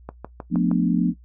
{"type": "click train", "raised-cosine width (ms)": 1, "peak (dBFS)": -18, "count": 5, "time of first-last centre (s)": [0.09, 0.714], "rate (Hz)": 6.41}
{"type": "chord", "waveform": "sine", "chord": "B half-diminished seventh", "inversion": "second", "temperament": "equal with one note detuned", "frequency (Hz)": [177.46, 220, 246.9, 293.7], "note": ["F3", "A3", "B3", "D4"], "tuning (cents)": [28, 0, 0, 0], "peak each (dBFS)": [-20, -24, -23, -24], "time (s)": [0.5, 1.14], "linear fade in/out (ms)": 50}
{"effects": ["noise-tail reverb RT60 0.1 s tail -17 dB re dry", "added 60 Hz sine -45 dBFS peak until 1.24 s"]}